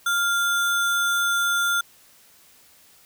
sine tone with sample-and-hold, 1398 Hz, F6, 1 cent sharp, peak -19 dBFS, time 0.06-1.81 s, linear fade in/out 5 ms, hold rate 4900 Hz, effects white hiss -54 dBFS RMS until 3.05 s

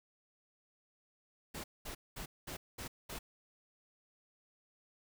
pink noise bursts, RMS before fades -44 dBFS, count 6, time 1.54-3.19 s, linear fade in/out 10 ms, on 100 ms, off 210 ms, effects none

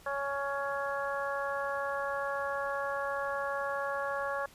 harmonic tone, 279 Hz, C#4, 11 cents sharp, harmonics 2 / 3 / 4 / 5 / 6, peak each -35 / -40 / -37 / -40 / -39 dBFS, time 0.06-4.46 s, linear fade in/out 5 ms, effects pink hiss -57 dBFS RMS until 4.54 s + resampled to 32000 Hz

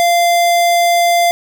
square tone, 692 Hz, F5, 16 cents flat, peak -10 dBFS, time 0-1.31 s, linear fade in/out 0 ms, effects none

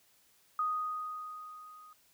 sine tone with level ramp, 1244.5 Hz, D#6, in tune, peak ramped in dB -28 to -52 dBFS, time 0.59-1.93 s, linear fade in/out 2 ms, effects white hiss -67 dBFS RMS until 2.13 s

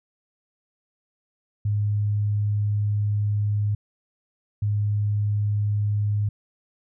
sine tone bursts at uneven times, 103.83 Hz, G#2, in tune, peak -20 dBFS, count 2, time 1.65-3.75 / 4.62-6.29 s, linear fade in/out 5 ms, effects none

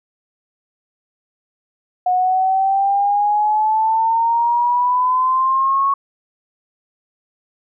sine exponential sweep, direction up, 725 to 1108.7 Hz, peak -13 dBFS, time 2.06-5.94 s, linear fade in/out 5 ms, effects none

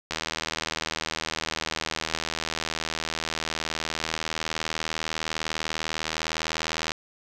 click train, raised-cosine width 0.2 ms, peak -10 dBFS, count 545, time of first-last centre 0.11-6.919 s, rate 79.9 Hz, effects none

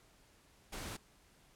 pink noise, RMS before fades -44 dBFS, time 0.72-0.97 s, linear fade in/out 10 ms, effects pink hiss -66 dBFS RMS until 1.55 s + low-pass 12000 Hz 12 dB/octave

